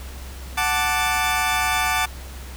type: chord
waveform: 20% pulse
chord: D major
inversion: first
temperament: equal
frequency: 740 / 880 / 1174.7 Hz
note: F#5 / A5 / D6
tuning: 0 / 0 / 0 cents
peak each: -19 dBFS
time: 0.57-2.06 s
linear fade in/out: 10 ms
effects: added 65 Hz sine -34 dBFS peak until 2.56 s + pink hiss -41 dBFS RMS until 2.56 s